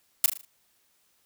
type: noise with echo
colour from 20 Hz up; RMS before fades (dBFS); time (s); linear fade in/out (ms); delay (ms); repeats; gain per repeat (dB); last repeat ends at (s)
blue; -18; 0.24-0.26; 2; 38; 5; -7; 0.45
effects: white hiss -68 dBFS RMS until 1.25 s